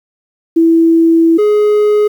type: tone pair in turn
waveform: sine / triangle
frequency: 329.6 / 419.5 Hz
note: E4 / G#4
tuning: 0 / +17 cents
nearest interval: major third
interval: 417 cents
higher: second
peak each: -5 dBFS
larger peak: neither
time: 0.56-1.38 / 1.38-2.08 s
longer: first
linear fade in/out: 10 ms
effects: 7-bit